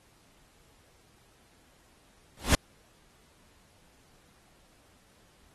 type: noise with exponential growth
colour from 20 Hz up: pink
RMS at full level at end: -18 dBFS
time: 2.37-2.55 s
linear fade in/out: 2 ms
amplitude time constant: 38 ms
effects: pink hiss -63 dBFS RMS until 5.54 s + AAC 32 kbps